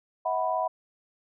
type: chord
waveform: sine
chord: E suspended second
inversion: none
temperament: equal with one note detuned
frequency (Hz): 642.7 / 740 / 987.8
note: E5 / F#5 / B5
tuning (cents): -44 / 0 / 0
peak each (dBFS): -29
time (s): 0.25-0.68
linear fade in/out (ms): 10
effects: none